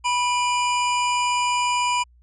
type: tone pair together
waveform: square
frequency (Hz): 982 / 2400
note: B5 / D7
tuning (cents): -10 / +37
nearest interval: octave + minor third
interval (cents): 1547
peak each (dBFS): -21 / -27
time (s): 0.04-2.04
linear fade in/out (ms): 20
effects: added 60 Hz sine -51 dBFS peak until 2.22 s + resampled to 22050 Hz